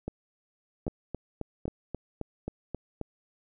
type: two click trains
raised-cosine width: 2 ms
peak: -20 / -20 dBFS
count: 9 / 3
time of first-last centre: 0.88-3.013 / 0.08-1.655 s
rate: 3.75 / 1.27 Hz
effects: none